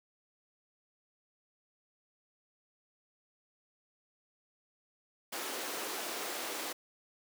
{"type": "high-pass noise", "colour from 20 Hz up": "pink", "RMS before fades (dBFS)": -39, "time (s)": [5.32, 6.73], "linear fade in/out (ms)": 10, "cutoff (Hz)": 310, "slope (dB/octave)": 24, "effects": []}